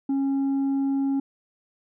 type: tone with tanh clipping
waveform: sine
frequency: 273.8 Hz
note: C#4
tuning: 21 cents flat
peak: -22 dBFS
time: 0.09-1.2 s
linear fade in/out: 5 ms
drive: 3 dB
effects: none